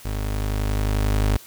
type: tone with level ramp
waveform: 30% pulse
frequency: 51.3 Hz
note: G#1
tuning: 21 cents flat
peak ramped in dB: -22 to -14 dBFS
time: 0.05-1.37 s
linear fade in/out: 5 ms
effects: white hiss -45 dBFS RMS until 1.46 s